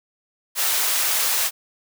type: high-pass noise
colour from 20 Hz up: white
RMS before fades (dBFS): -21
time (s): 0.55-1.51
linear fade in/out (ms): 50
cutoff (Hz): 640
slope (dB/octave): 12
effects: none